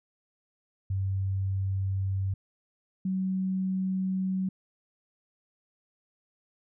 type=tone pair in turn; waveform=sine; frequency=96.4 / 188.4 Hz; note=G2 / F#3; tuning=-28 / +32 cents; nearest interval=octave; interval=1160 cents; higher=second; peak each=-26 dBFS; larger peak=neither; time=0.9-2.34 / 3.05-4.49 s; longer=neither; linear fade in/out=5 ms; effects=none